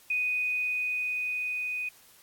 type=tone with level ramp; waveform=sine; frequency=2489 Hz; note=D#7; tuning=in tune; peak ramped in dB=-25 to -30 dBFS; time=0.1-1.89 s; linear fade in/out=5 ms; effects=white hiss -57 dBFS RMS until 2.22 s + AAC 64 kbps